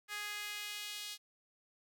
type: tone with high-pass filter sweep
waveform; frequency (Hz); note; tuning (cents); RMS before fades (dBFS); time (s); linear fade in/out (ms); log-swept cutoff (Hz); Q
sawtooth; 415.3; G#4; 0; -43; 0.08-1.18; 50; 1700 to 3600; 1.6
effects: none